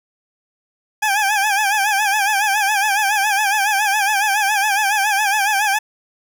20% pulse tone with vibrato, 820 Hz, G#5, 22 cents flat, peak -10 dBFS, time 1.02-5.79 s, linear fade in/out 10 ms, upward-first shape sine, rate 7.2 Hz, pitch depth 96 cents each way, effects none

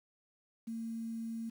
sine tone with quantisation, 227.2 Hz, A#3, 44 cents flat, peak -37 dBFS, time 0.67-1.5 s, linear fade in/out 10 ms, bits 10, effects none

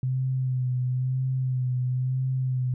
sine tone with vibrato, 128.3 Hz, C3, 34 cents flat, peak -23 dBFS, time 0.03-2.74 s, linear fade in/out 2 ms, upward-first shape sine, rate 1 Hz, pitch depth 32 cents each way, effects none

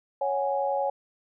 sine chord, C# suspended fourth, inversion none, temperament equal, 554.4 / 740 / 830.6 Hz, C#5 / F#5 / G#5, 0 / 0 / 0 cents, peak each -27 / -32 / -28 dBFS, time 0.21-0.9 s, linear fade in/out 5 ms, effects none

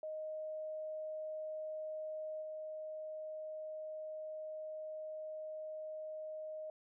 sine tone with level steps, 622.3 Hz, D#5, in tune, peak -40 / -42 dBFS, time 0.03-6.7 s, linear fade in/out 2 ms, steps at 2.41 s, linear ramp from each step 20 ms, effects none

